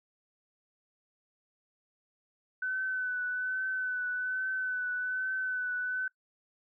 sine tone with vibrato, 1507 Hz, F#6, 31 cents sharp, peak -30 dBFS, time 2.62-6.08 s, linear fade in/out 5 ms, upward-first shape triangle, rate 1.2 Hz, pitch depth 30 cents each way, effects noise-tail reverb RT60 0.1 s tail -21 dB re dry

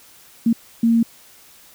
sine tone bursts at uneven times, 230.3 Hz, A#3, 21 cents flat, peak -12 dBFS, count 2, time 0.46-0.53 / 0.83-1.03 s, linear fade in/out 5 ms, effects white hiss -48 dBFS RMS until 1.74 s

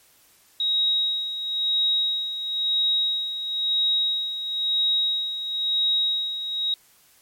sine tone with tremolo, 3800 Hz, A#7, 33 cents sharp, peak -18 dBFS, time 0.6-6.74 s, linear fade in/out 2 ms, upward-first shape sine, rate 0.99 Hz, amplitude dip 65%, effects white hiss -57 dBFS RMS until 7.21 s + MP3 64 kbps

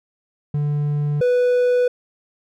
triangle tone pair in turn, 146.83 / 493.9 Hz, D3 / B4, 0 / 0 cents, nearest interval octave + major sixth, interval 2100 cents, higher second, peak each -16 / -12 dBFS, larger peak second, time 0.54-1.21 / 1.21-1.88 s, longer neither, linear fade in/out 5 ms, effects none

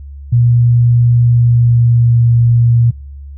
sine tone with pitch glide, 119.9 to 118.32 Hz, A#2 to A#2, +49 to +26 cents, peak -6 dBFS, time 0.32-2.91 s, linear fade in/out 10 ms, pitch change -23 cents, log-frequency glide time 1.25-2.17 s, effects noise-tail reverb RT60 0.6 s tail -24 dB re dry + added 70 Hz sine -27 dBFS peak until 3.37 s

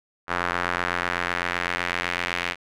square tone with band-pass filter sweep, 43.96 Hz, F1, 12 cents sharp, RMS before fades -27 dBFS, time 0.27-2.56 s, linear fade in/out 50 ms, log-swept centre 1400 to 2300 Hz, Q 1.7, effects none

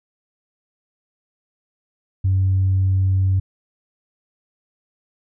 sine tone, 95 Hz, F#2, 46 cents sharp, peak -13 dBFS, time 2.24-3.4 s, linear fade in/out 10 ms, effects tanh soft clip ceiling -11 dBFS

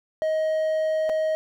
triangle tone with dropouts, 629 Hz, D#5, 19 cents sharp, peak -19 dBFS, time 0.22-1.35 s, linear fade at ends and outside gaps 0 ms, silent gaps 1.093-1.097 s, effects none

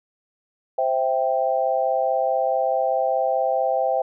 sine chord, C major, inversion none, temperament equal, 523.3 / 659.3 / 784 Hz, C5 / E5 / G5, 0 / 0 / 0 cents, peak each -23 dBFS, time 0.78-4.02 s, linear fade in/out 5 ms, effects none

